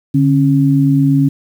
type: tone pair together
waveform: sine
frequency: 144.9 / 273.5 Hz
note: D3 / C#4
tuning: -23 / -23 cents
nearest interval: major seventh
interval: 1100 cents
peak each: -11 dBFS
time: 0.14-1.29 s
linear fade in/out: 10 ms
effects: 7-bit